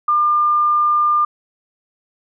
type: tone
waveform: sine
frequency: 1200 Hz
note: D6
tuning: 37 cents sharp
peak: -12 dBFS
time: 0.08-1.25 s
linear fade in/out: 5 ms
effects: none